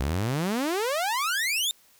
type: exponential sweep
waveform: sawtooth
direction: up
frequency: 61.74 to 3719 Hz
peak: -21 dBFS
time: 0-1.71 s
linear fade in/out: 0 ms
effects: white hiss -59 dBFS RMS until 1.99 s